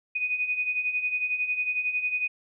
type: beating tone pair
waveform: sine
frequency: 2479 / 2490 Hz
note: D#7 / D#7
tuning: -7 / +1 cents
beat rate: 11 Hz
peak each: -32 / -26 dBFS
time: 0.15-2.28 s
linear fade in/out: 10 ms
effects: none